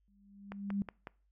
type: tone with exponential growth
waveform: sine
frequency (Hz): 200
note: G3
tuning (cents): +35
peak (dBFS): -29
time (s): 0.08-0.82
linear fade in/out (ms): 0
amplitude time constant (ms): 160
type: click train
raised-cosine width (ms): 0.5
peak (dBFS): -27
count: 4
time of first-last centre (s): 0.52-1.071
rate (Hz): 5.44
effects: noise-tail reverb RT60 0.4 s tail -24 dB re dry + added 50 Hz sine -70 dBFS peak until 1.31 s